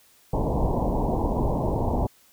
pink low-pass noise, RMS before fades -24 dBFS, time 0.33-2.07 s, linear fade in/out 5 ms, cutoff 1000 Hz, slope 96 dB/octave, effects white hiss -58 dBFS RMS until 2.32 s

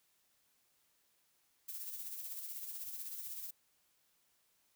violet noise with tremolo, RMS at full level -43 dBFS, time 1.68-3.51 s, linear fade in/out 10 ms, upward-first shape sine, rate 16 Hz, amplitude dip 45%, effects white hiss -75 dBFS RMS until 4.75 s

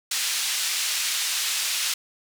pink band-pass noise, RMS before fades -26 dBFS, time 0.11-1.94 s, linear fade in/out 5 ms, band 2800 to 9800 Hz, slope 12 dB/octave, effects none

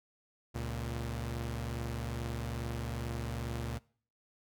sawtooth tone pair together, 69.46 / 116.54 Hz, C#2 / A#2, +4 / 0 cents, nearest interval major sixth, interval 896 cents, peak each -35 / -34 dBFS, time 0.54-3.79 s, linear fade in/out 20 ms, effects noise-tail reverb RT60 0.5 s tail -23 dB re dry

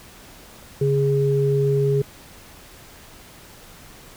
sine tone pair together, 140 / 412.8 Hz, C#3 / G#4, +18 / -10 cents, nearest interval octave + perfect fifth, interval 1872 cents, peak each -19 dBFS, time 0.81-2.02 s, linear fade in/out 5 ms, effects pink hiss -45 dBFS RMS until 4.16 s

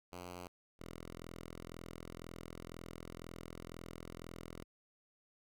5% pulse tone pair in turn, 89 / 42 Hz, F2 / E1, +33 / +33 cents, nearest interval octave + minor second, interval 1300 cents, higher first, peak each -35 / -36 dBFS, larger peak first, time 0.12-0.48 / 0.79-4.64 s, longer second, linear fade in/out 10 ms, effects none

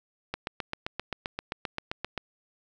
click train, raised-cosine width 0.3 ms, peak -15 dBFS, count 15, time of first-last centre 0.34-2.177 s, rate 7.62 Hz, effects none

